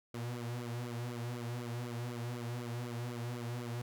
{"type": "tone with flanger", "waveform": "sawtooth", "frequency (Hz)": 120, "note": "B2", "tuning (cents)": -49, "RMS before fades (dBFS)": -40, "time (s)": [0.14, 3.82], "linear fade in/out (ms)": 5, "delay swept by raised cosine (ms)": [1.1, 4], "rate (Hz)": 4, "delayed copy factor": -0.95, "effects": []}